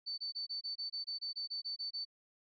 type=tone bursts; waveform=sine; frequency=4528 Hz; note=C#8; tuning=36 cents sharp; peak=-37 dBFS; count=14; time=0.06-2.052 s; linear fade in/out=20 ms; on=120 ms; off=24 ms; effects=none